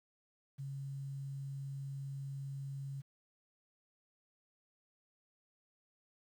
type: tone with quantisation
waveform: sine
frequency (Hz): 137.5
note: C#3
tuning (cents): -14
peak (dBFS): -40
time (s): 0.58-3.02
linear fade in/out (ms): 20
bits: 11
effects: none